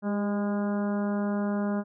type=harmonic tone with a mistuned harmonic; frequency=204.6 Hz; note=G#3; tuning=26 cents flat; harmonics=1 / 2 / 3 / 4 / 5 / 6 / 7 / 8; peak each=-26 / -36 / -35 / -41 / -42 / -45 / -43 / -49 dBFS; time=0.02-1.84 s; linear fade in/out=50 ms; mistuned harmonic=2; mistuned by=-29 cents; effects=none